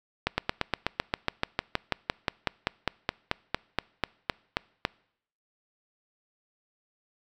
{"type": "slowing click train", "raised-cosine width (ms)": 0.3, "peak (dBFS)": -8, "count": 26, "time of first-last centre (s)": [0.27, 4.851], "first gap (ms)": 110, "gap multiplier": 1.04, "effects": ["noise-tail reverb RT60 0.7 s tail -25 dB re dry"]}